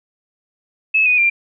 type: tone with pitch steps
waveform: sine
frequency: 2595 / 2485 / 2380 Hz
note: E7 / D#7 / D7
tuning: -28 / -3 / +22 cents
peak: -11 dBFS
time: 0.94-1.3 s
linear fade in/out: 10 ms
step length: 120 ms
effects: none